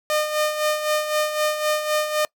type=tone with tremolo; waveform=sawtooth; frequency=608 Hz; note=D#5; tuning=40 cents flat; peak=-14 dBFS; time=0.1-2.25 s; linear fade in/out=0 ms; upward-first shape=sine; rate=3.9 Hz; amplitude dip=60%; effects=noise-tail reverb RT60 0.1 s tail -24 dB re dry